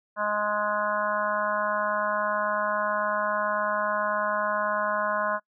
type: harmonic tone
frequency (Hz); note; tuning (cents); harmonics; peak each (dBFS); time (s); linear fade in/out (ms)
209.1; G#3; +12; 1 / 3 / 4 / 5 / 6 / 7 / 8; -40 / -29 / -39 / -28 / -35 / -31 / -37; 0.16-5.4; 50
effects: noise-tail reverb RT60 0.1 s tail -24 dB re dry